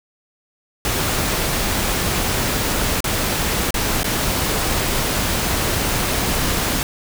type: noise with dropouts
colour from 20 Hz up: pink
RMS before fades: -20 dBFS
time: 0.85-6.83 s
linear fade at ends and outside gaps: 1 ms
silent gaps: 3.005-3.042 / 3.707-3.742 / 4.032-4.043 s
effects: none